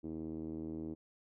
5% pulse tone with low-pass filter, 79.6 Hz, D#2, 40 cents sharp, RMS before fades -42 dBFS, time 0.03-0.95 s, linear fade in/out 20 ms, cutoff 310 Hz, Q 3.4, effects none

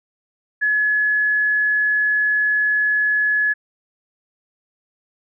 sine tone, 1700 Hz, G#6, 40 cents sharp, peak -15 dBFS, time 0.61-3.54 s, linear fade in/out 20 ms, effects none

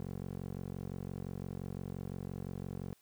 15% pulse tone with band-pass filter, 45.81 Hz, F#1, 17 cents flat, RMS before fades -42 dBFS, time 0-2.93 s, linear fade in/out 0 ms, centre 240 Hz, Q 0.88, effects white hiss -69 dBFS RMS until 3.01 s

